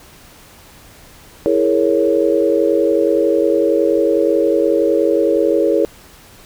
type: chord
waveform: sine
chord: A# half-diminished seventh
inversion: second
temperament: equal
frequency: 329.6 / 415.3 / 466.2 / 554.4 Hz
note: E4 / G#4 / A#4 / C#5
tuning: 0 / 0 / 0 / 0 cents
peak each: -17 dBFS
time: 1.46-5.85 s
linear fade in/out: 0 ms
effects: pink hiss -43 dBFS RMS until 6.45 s